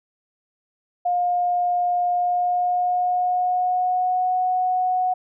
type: tone with pitch glide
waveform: sine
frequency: 711 to 735.6 Hz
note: F5 to F#5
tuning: +31 to -10 cents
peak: -18 dBFS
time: 1.05-5.14 s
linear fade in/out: 10 ms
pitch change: +59 cents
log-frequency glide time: 2.11-4.35 s
effects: none